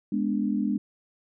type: chord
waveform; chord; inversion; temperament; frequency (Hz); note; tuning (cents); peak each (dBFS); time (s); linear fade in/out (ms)
sine; G# diminished; none; equal; 207.7 / 246.9 / 293.7; G#3 / B3 / D4; 0 / 0 / 0; -26 / -29 / -29; 0.12-0.78; 5
effects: none